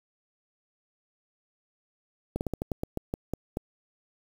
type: slowing click train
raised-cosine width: 2 ms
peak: -16 dBFS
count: 11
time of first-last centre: 2.36-3.571 s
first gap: 49 ms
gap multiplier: 1.19
effects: 7-bit

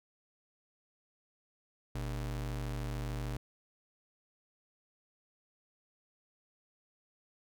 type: ring-modulated tone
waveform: square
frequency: 87.31 Hz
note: F2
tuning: in tune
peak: -33 dBFS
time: 1.95-3.37 s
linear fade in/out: 5 ms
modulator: 36.6 Hz
effects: none

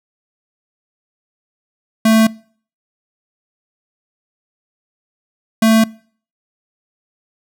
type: tone pair in turn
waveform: square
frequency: 221.7 / 222.5 Hz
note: A3 / A3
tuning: +13 / +20 cents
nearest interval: unison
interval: 7 cents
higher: second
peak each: -9 dBFS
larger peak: neither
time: 2.05-2.27 / 5.62-5.84 s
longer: neither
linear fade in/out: 5 ms
effects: noise-tail reverb RT60 0.5 s tail -24 dB re dry

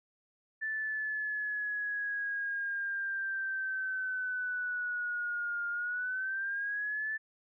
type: linear two-way sweep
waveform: sine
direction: down then up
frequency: 1760 to 1408 to 1760 Hz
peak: -32 dBFS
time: 0.61-7.18 s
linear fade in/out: 20 ms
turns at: 5.69 s
effects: none

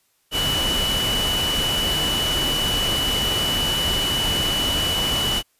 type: tone in noise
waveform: sine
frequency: 2960 Hz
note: F#7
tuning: in tune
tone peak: -21 dBFS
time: 0.31-5.43 s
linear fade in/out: 50 ms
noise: pink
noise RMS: -25 dBFS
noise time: 0.31-5.43 s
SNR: +1 dB
effects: white hiss -65 dBFS RMS until 5.59 s + resampled to 32000 Hz

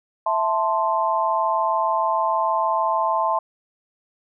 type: chord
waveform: sine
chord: A minor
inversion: second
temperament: equal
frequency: 659.3 / 880 / 1046.5 Hz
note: E5 / A5 / C6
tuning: 0 / 0 / 0 cents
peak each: -24 / -22 / -22 dBFS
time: 0.26-3.39 s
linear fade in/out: 5 ms
effects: none

